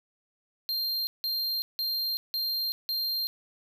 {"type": "tone bursts", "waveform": "square", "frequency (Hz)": 4186, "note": "C8", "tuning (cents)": 0, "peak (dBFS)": -28, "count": 5, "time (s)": [0.69, 3.27], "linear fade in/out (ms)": 0, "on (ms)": 380, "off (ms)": 170, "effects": []}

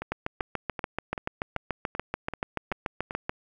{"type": "two click trains", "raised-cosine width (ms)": 0.5, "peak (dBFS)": [-18, -13], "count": [9, 23], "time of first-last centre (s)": [[0.02, 3.109], [0.12, 3.295]], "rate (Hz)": [2.59, 6.93], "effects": ["9-bit"]}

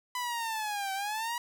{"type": "linear two-way sweep", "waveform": "sawtooth", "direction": "down then up", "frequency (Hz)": [1002, 767, 968], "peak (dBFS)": -28, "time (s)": [0.15, 1.38], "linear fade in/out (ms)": 2, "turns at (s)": 0.93, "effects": []}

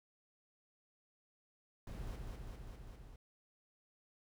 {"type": "noise with echo", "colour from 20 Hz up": "brown", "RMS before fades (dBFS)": -45, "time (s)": [1.87, 2.16], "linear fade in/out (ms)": 2, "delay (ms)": 200, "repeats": 5, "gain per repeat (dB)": -2, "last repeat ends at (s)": 3.16, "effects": []}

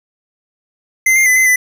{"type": "tone with pitch steps", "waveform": "square", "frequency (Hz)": [2069, 2107, 2010, 2053, 2000], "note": ["C7", "C7", "B6", "C7", "B6"], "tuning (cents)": [-20, 12, 30, -33, 21], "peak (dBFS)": -9, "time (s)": [1.06, 1.56], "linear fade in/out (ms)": 5, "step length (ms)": 100, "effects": []}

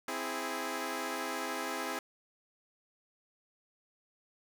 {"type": "chord", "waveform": "10% pulse", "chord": "C augmented", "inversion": "none", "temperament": "equal", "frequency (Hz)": [261.6, 329.6, 415.3], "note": ["C4", "E4", "G#4"], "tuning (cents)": [0, 0, 0], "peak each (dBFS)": -31, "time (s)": [0.08, 1.99], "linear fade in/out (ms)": 2, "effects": []}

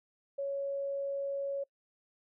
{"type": "tone", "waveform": "sine", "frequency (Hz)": 556, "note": "C#5", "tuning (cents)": 5, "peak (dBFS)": -32, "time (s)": [0.38, 1.64], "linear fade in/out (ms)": 10, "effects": ["noise-tail reverb RT60 0.1 s tail -24 dB re dry"]}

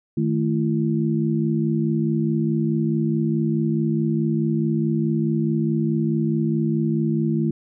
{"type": "tone cluster", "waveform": "sine", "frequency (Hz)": [154.2, 218.9, 336.7], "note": ["D#3", "A3", "E4"], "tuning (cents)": [-15, -9, 37], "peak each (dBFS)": [-22, -22, -25], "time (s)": [0.17, 7.51], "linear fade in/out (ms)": 5, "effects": []}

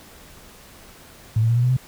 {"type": "tone with pitch steps", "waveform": "sine", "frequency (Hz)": [110, 113.55, 117.22, 121, 124.91, 128.94], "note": ["A2", "A#2", "A#2", "B2", "B2", "C3"], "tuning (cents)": [0, -45, 10, -35, 20, -25], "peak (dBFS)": -15, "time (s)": [1.36, 1.768], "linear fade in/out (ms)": 5, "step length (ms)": 68, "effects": ["pink hiss -46 dBFS RMS until 1.87 s"]}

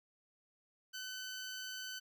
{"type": "tone", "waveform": "15% pulse", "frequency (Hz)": 1515, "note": "F#6", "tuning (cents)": 40, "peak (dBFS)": -36, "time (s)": [0.93, 2], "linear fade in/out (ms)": 20, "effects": []}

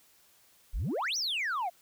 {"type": "exponential two-way sweep", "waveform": "sine", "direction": "up then down", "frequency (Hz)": [32.69, 6130, 663], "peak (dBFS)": -27, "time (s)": [0.73, 1.7], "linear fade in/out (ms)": 20, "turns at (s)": 1.17, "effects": ["tanh soft clip ceiling -28 dBFS", "white hiss -63 dBFS RMS until 1.81 s"]}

